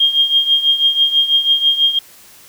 sine tone with tremolo, 3223 Hz, G7, 47 cents sharp, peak -7 dBFS, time 0-1.99 s, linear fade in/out 5 ms, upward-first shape triangle, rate 6.1 Hz, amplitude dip 80%, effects white hiss -43 dBFS RMS until 2.48 s

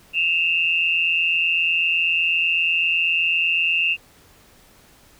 sine tone pair together, 2597 / 2765 Hz, E7 / F7, -26 / -18 cents, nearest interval minor second, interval 108 cents, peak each -21 / -19 dBFS, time 0.13-3.97 s, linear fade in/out 50 ms, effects pink hiss -52 dBFS RMS until 5.19 s

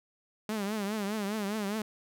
sawtooth tone with vibrato, 207.7 Hz, G#3, in tune, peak -27 dBFS, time 0.49-1.82 s, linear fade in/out 2 ms, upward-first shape triangle, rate 4.9 Hz, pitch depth 130 cents each way, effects none

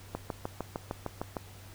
click train, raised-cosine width 1 ms, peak -19 dBFS, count 9, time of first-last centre 0.15-1.368 s, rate 6.57 Hz, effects added 97 Hz sine -50 dBFS peak until 1.74 s + pink hiss -53 dBFS RMS until 1.74 s

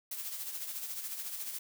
blue noise with tremolo, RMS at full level -38 dBFS, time 0.11-1.59 s, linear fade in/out 5 ms, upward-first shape sine, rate 14 Hz, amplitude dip 50%, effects none

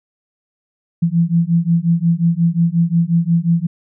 sine beating tone pair, 165.9 / 171.5 Hz, E3 / F3, +11 / -31 cents, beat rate 5.6 Hz, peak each -15 dBFS, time 1.02-3.67 s, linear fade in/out 10 ms, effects none

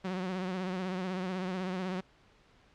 sawtooth tone with vibrato, 185 Hz, F#3, in tune, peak -29 dBFS, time 0.04-2.01 s, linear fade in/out 10 ms, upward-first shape triangle, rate 16 Hz, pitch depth 69 cents each way, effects pink hiss -63 dBFS RMS until 2.74 s + low-pass 4000 Hz 12 dB/octave

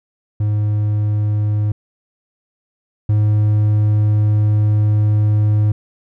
triangle tone pair in turn, 105.1 / 105.65 Hz, G#2 / G#2, +21 / +30 cents, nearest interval unison, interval 9 cents, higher second, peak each -12 / -9 dBFS, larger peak second, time 0.4-1.72 / 3.09-5.72 s, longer second, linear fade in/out 5 ms, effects none

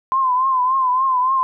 sine tone with vibrato, 1033 Hz, C6, 22 cents flat, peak -14 dBFS, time 0.12-1.43 s, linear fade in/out 0 ms, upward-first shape triangle, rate 3.5 Hz, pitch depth 81 cents each way, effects none

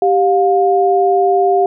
sine tone pair together, 391.8 / 709.7 Hz, G4 / F5, -1 / +28 cents, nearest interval minor seventh, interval 1029 cents, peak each -12 dBFS, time 0.02-1.66 s, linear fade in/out 2 ms, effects none

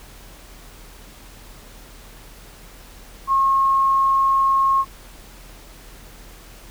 sine tone, 1082 Hz, C#6, 42 cents flat, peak -14 dBFS, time 3.27-4.85 s, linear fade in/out 50 ms, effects added 41 Hz sine -43 dBFS peak until 6.7 s + pink hiss -45 dBFS RMS until 6.7 s

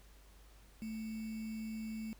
sine tone with sample-and-hold, 220 Hz, A3, in tune, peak -39 dBFS, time 0.82-2.13 s, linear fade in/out 0 ms, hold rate 2450 Hz, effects added 50 Hz sine -58 dBFS peak until 2.19 s + pink hiss -65 dBFS RMS until 2.19 s

